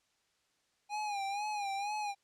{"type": "tone with vibrato", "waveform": "square", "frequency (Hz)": 816, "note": "G#5", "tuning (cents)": -31, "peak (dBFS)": -35, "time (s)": [0.89, 2.15], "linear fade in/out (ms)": 50, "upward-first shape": "sine", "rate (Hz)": 2.1, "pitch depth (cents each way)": 74, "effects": ["white hiss -75 dBFS RMS until 2.23 s", "low-pass 7000 Hz 12 dB/octave"]}